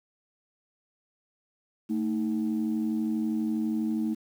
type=tone pair together; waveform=sine; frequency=222.9 / 315.2 Hz; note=A3 / D#4; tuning=+23 / +23 cents; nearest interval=tritone; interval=600 cents; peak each=-26 / -29 dBFS; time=1.89-4.15 s; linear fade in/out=20 ms; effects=tanh soft clip ceiling -20 dBFS + 9-bit